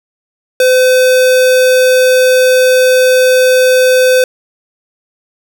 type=tone; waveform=square; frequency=510 Hz; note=C5; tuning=44 cents flat; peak=-6 dBFS; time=0.6-4.24 s; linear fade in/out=2 ms; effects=none